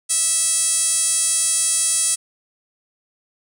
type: tone with band-pass filter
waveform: 5% pulse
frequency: 654 Hz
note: E5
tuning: 14 cents flat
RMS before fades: -19 dBFS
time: 0.09-2.16 s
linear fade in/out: 20 ms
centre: 9500 Hz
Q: 3.8
effects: none